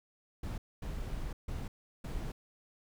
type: noise bursts at uneven times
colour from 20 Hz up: brown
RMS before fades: -38 dBFS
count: 4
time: 0.43-0.58 / 0.82-1.33 / 1.48-1.68 / 2.04-2.32 s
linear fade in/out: 5 ms
effects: none